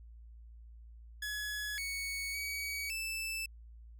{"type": "tone with pitch steps", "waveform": "sawtooth", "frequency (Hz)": [1692, 2224, 2262, 2640], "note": ["G#6", "C#7", "C#7", "E7"], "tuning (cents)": [32, 5, 34, 2], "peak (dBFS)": -33, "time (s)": [1.22, 3.46], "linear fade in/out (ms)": 5, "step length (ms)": 560, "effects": ["added 57 Hz sine -50 dBFS peak until 3.99 s"]}